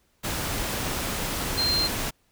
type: tone in noise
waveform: sine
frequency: 4167 Hz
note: C8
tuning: 8 cents flat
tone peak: -22 dBFS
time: 1.57-1.88 s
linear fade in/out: 20 ms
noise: pink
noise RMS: -29 dBFS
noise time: 0.23-2.11 s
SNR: +4 dB
effects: pink hiss -67 dBFS RMS until 2.31 s